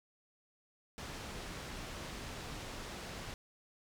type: low-pass noise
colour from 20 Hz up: pink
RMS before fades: -45 dBFS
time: 0.98-3.34 s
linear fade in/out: 0 ms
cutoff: 6900 Hz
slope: 12 dB/octave
effects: none